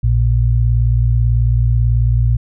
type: tone pair together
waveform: sine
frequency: 58.27 / 116.54 Hz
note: A#1 / A#2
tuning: 0 / 0 cents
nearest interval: octave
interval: 1200 cents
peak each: -13 dBFS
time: 0.03-2.37 s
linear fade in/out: 10 ms
effects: none